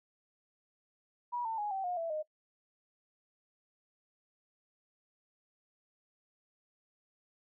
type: tone with pitch steps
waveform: sine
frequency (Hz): 967 / 897 / 832.2 / 772 / 716.1 / 664.3 / 616.3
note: B5 / A5 / G#5 / G5 / F5 / E5 / D#5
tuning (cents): -37 / +33 / +3 / -27 / +43 / +13 / -17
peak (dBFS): -33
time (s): 1.32-2.23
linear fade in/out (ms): 20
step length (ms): 130
effects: noise-tail reverb RT60 0.1 s tail -19 dB re dry